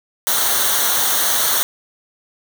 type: noise with comb filter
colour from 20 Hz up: white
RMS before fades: -17 dBFS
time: 0.27-1.63 s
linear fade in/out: 0 ms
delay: 0.4 ms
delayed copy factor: -0.7
effects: none